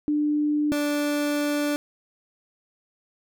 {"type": "tone pair in turn", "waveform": ["sine", "30% pulse"], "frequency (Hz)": [297.6, 292.7], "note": ["D4", "D4"], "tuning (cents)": [23, -6], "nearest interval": "unison", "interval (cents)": 29, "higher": "first", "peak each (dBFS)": -20, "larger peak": "neither", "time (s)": [[0.08, 0.72], [0.72, 1.76]], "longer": "second", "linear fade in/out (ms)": 0, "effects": []}